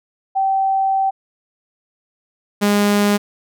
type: tone pair in turn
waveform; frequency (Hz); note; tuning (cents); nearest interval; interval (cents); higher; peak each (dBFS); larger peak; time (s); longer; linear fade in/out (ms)
sine / sawtooth; 774 / 205; G5 / G#3; -22 / -22; octave + major seventh; 2300; first; -14 / -9; second; 0.35-1.11 / 2.61-3.18; first; 20
effects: none